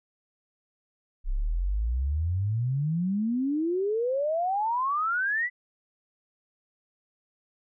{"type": "exponential sweep", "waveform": "sine", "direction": "up", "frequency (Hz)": [30.87, 2016], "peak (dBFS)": -24, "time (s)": [1.24, 5.5], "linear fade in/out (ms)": 50, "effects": []}